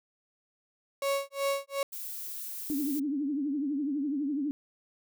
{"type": "tone with tremolo", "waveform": "35% pulse", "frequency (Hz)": 554.4, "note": "C#5", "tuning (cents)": 0, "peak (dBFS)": -24, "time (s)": [1.02, 1.83], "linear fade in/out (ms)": 2, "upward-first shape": "sine", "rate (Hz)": 2.7, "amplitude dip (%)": 100}
{"type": "noise", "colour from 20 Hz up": "violet", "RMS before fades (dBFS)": -39, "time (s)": [1.92, 3], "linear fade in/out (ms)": 10}
{"type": "tone with vibrato", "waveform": "sine", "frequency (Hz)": 285.7, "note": "D4", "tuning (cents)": -48, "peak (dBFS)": -28, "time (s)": [2.7, 4.51], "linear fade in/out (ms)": 0, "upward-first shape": "triangle", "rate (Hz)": 12, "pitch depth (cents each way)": 150}
{"effects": []}